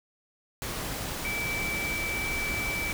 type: tone in noise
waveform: sine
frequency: 2314 Hz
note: D7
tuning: 26 cents flat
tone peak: -30 dBFS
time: 1.25-2.92 s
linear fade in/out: 0 ms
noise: pink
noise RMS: -34 dBFS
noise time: 0.62-2.93 s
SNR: +1 dB
effects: none